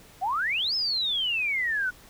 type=exponential two-way sweep; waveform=sine; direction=up then down; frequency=704 to 5274 to 1444 Hz; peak=-24 dBFS; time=0.21-1.91 s; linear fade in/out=20 ms; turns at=0.75 s; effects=pink hiss -52 dBFS RMS until 2.09 s